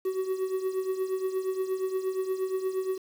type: tone with tremolo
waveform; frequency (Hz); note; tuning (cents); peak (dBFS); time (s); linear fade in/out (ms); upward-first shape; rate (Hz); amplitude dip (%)
triangle; 377.1; F#4; +33; -22; 0.05-2.98; 5; triangle; 8.5; 75
effects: 8-bit